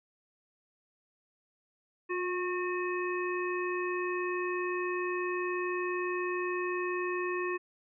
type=harmonic tone with a mistuned harmonic; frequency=363.7 Hz; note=F#4; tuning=30 cents flat; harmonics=1 / 3 / 5 / 7; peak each=-32 / -37 / -39 / -40 dBFS; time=2.09-7.58 s; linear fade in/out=20 ms; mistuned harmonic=1; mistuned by=-27 cents; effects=none